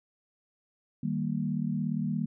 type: chord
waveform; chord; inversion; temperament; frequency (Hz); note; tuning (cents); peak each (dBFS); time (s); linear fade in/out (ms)
sine; Eb major; none; equal; 155.56 / 196 / 233.1; Eb3 / G3 / Bb3; 0 / 0 / 0; -32; 1.03-2.26; 5
effects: none